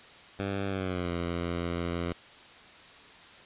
10% pulse tone with pitch glide, 98.4 to 86.16 Hz, G2 to F2, +7 to -23 cents, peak -22 dBFS, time 0.39-2.13 s, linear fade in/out 5 ms, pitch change -230 cents, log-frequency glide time 0.67-1.12 s, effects white hiss -51 dBFS RMS until 3.45 s + resampled to 8000 Hz

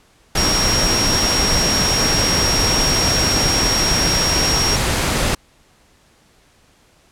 sine tone in noise, 5588 Hz, F8, in tune, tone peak -17 dBFS, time 0.37-4.76 s, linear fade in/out 5 ms, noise pink, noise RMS -18 dBFS, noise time 0.35-5.35 s, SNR -2 dB, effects pink hiss -54 dBFS RMS until 7.11 s + low-pass 10000 Hz 12 dB/octave

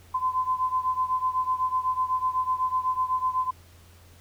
sine beating tone pair, 1022 / 1030 Hz, C6 / C6, -41 / -28 cents, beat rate 8 Hz, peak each -25 / -28 dBFS, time 0.14-3.51 s, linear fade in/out 10 ms, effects added 86 Hz sine -51 dBFS peak until 4.2 s + pink hiss -56 dBFS RMS until 4.2 s

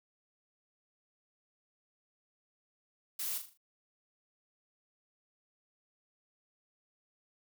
blue noise with echo, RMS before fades -37 dBFS, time 3.19-3.38 s, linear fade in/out 5 ms, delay 39 ms, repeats 5, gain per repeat -7 dB, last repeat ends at 3.575 s, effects none

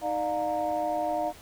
sine tone cluster, 311.8 / 599 / 711 / 926 Hz, D#4 / D5 / F5 / A#5, +4 / +34 / +31 / -12 cents, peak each -35 / -30 / -28 / -34 dBFS, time 0.01-1.33 s, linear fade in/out 50 ms, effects tanh soft clip ceiling -18 dBFS + pink hiss -50 dBFS RMS until 1.41 s

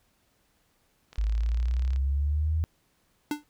click train, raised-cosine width 0.2 ms, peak -29 dBFS, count 31, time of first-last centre 1.13-1.961 s, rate 36.1 Hz
sine exponential sweep, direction up, 51.91 to 81.4 Hz, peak -23 dBFS, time 1.18-2.64 s, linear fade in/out 0 ms
square tone with exponential decay, 296.5 Hz, D4, 17 cents sharp, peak -24 dBFS, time 3.31-3.44 s, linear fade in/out 2 ms, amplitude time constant 28 ms
effects pink hiss -69 dBFS RMS until 3.49 s

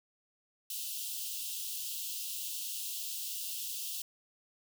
white high-pass noise, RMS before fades -39 dBFS, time 0.7-4.02 s, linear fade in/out 2 ms, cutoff 2700 Hz, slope 96 dB/octave, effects none

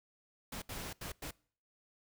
pink noise bursts at uneven times, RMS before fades -43 dBFS, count 4, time 0.52-0.62 / 0.69-0.93 / 1.01-1.12 / 1.22-1.31 s, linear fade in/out 5 ms, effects noise-tail reverb RT60 0.5 s tail -24 dB re dry

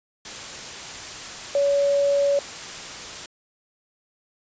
sine tone in noise, 565 Hz, C#5, 33 cents sharp, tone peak -17 dBFS, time 1.55-2.39 s, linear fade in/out 2 ms, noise white, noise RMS -35 dBFS, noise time 0.25-3.26 s, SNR +15 dB, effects resampled to 16000 Hz

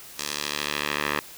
10% pulse tone with band-pass filter sweep, 73.42 Hz, D2, in tune, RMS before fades -29 dBFS, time 0.18-1.2 s, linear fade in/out 10 ms, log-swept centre 6200 to 1800 Hz, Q 1, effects white hiss -44 dBFS RMS until 1.37 s

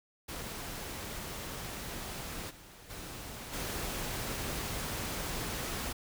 pink noise with level steps, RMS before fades -41 / -53 / -44 / -37 dBFS, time 0.28-5.93 s, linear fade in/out 10 ms, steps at 2.49 / 2.89 / 3.52 s, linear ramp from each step 20 ms, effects none

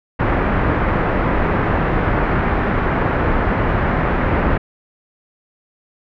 pink low-pass noise, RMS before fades -17 dBFS, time 0.19-4.58 s, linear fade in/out 10 ms, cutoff 1900 Hz, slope 24 dB/octave, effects none

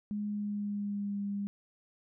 sine tone with pitch glide, 207.7 to 201.4 Hz, G#3 to G3, 0 to +47 cents, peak -32 dBFS, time 0.11-1.47 s, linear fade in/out 0 ms, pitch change -53 cents, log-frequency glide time 0.27-1.19 s, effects none

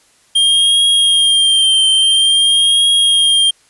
square tone with vibrato, 3200 Hz, G7, 35 cents sharp, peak -9 dBFS, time 0.35-3.51 s, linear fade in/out 10 ms, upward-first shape triangle, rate 0.49 Hz, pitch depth 44 cents each way, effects white hiss -52 dBFS RMS until 3.69 s + resampled to 24000 Hz

